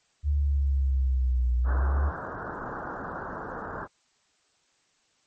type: linear two-way sweep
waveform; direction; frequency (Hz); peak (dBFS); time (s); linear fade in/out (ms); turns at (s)
sine; down then up; 73.42 to 60.4 to 73.42; -21; 0.23-2.12; 50; 1.56
type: low-pass noise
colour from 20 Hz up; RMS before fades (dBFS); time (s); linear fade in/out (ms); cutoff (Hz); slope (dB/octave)
white; -36; 1.64-3.88; 50; 1600; 96
effects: white hiss -68 dBFS RMS until 5.26 s + MP3 32 kbps